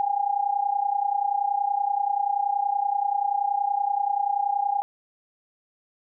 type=tone with amplitude modulation; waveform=sine; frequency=810 Hz; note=G#5; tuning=43 cents flat; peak=-18 dBFS; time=0-4.82 s; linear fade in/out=0 ms; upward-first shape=sine; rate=30.5 Hz; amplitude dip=80%; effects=none